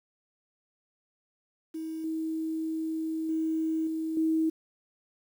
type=tone with level steps; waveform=sine; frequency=319.9 Hz; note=D#4; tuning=48 cents sharp; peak=-33 / -29 / -26 / -29 / -23 dBFS; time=1.74-4.5 s; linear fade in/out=10 ms; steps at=2.04 / 3.29 / 3.87 / 4.17 s; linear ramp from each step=2 ms; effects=9-bit